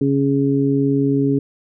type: harmonic tone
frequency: 138.59 Hz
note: C#3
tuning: in tune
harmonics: 1 / 2 / 3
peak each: -20 / -16 / -21 dBFS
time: 0.01-1.39 s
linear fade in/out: 5 ms
effects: none